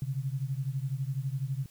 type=beating tone pair; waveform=sine; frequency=130.3 / 142.3 Hz; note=C3 / C#3; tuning=-7 / +46 cents; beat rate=12 Hz; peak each=-32 / -34 dBFS; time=0.02-1.66 s; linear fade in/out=2 ms; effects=white hiss -60 dBFS RMS until 1.7 s